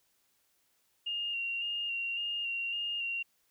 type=tone with vibrato; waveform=sine; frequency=2794 Hz; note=F7; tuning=in tune; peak=-32 dBFS; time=1.06-3.23 s; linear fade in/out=10 ms; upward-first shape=square; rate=1.8 Hz; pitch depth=23 cents each way; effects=white hiss -73 dBFS RMS until 3.5 s